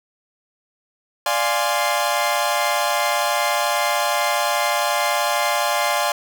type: chord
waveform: sawtooth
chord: D half-diminished seventh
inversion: none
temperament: equal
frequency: 587.3 / 698.5 / 830.6 / 1046.5 Hz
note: D5 / F5 / Ab5 / C6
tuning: 0 / 0 / 0 / 0 cents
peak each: -20 dBFS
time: 1.26-6.12 s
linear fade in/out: 2 ms
effects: none